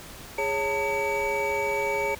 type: tone cluster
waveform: triangle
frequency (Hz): 413.2 / 554 / 901 / 2276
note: G#4 / C#5 / A5 / C#7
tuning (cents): -9 / -1 / +41 / +45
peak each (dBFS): -28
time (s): 0.38-2.15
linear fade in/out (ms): 5
effects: pink hiss -43 dBFS RMS until 2.19 s